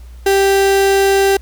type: tone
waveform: 35% pulse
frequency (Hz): 392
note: G4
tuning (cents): 0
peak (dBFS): -8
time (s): 0.26-1.37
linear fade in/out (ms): 5
effects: added 60 Hz sine -32 dBFS peak until 1.41 s + pink hiss -50 dBFS RMS until 1.41 s